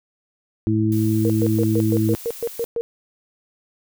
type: harmonic tone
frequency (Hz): 108.7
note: A2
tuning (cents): -21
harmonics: 1 / 2 / 3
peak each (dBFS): -20 / -22 / -20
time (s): 0.67-2.15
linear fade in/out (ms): 0
type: noise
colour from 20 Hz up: blue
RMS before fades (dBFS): -37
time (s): 0.92-2.65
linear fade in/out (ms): 0
type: tone bursts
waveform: sine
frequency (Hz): 466.2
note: A#4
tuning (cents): 0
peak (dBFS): -20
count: 10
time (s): 1.25-2.81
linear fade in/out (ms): 0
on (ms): 48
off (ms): 120
effects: none